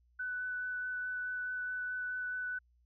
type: tone with vibrato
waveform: sine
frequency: 1494 Hz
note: F#6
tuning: 16 cents sharp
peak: -35 dBFS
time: 0.19-2.59 s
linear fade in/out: 10 ms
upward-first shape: sine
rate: 4.7 Hz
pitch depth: 9 cents each way
effects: added 60 Hz sine -66 dBFS peak until 2.85 s